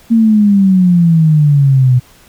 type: exponential sweep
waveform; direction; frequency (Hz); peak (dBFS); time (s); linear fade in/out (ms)
sine; down; 231.8 to 123.47; -5; 0.1-2; 20
effects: pink hiss -44 dBFS RMS until 2.28 s